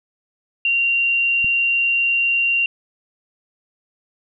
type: tone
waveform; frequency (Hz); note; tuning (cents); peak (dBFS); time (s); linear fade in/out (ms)
sine; 2764; F7; -19; -15; 0.65-2.66; 2
type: click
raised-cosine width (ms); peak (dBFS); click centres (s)
5; -21; 1.445
effects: none